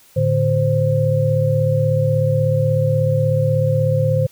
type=tone cluster; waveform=sine; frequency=110.1 / 146.5 / 522 Hz; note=A2 / D3 / C5; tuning=+2 / -4 / -4 cents; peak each=-18 dBFS; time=0.16-4.27 s; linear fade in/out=10 ms; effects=white hiss -50 dBFS RMS until 4.31 s